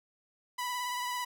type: tone with vibrato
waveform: sawtooth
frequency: 987.8 Hz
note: B5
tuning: in tune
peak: -29 dBFS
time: 0.58-1.25 s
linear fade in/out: 10 ms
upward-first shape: triangle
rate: 18 Hz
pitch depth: 29 cents each way
effects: none